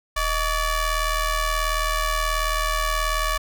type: ring-modulated tone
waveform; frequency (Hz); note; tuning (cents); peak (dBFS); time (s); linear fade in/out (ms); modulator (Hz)
sawtooth; 587.3; D5; 0; -14; 0.16-3.38; 10; 548
effects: none